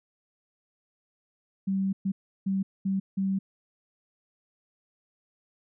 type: tone bursts at uneven times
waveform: sine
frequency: 193.2 Hz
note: G3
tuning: 25 cents flat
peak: -24 dBFS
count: 5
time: 1.67-1.93 / 2.05-2.12 / 2.46-2.63 / 2.85-3 / 3.17-3.39 s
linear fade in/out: 10 ms
effects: none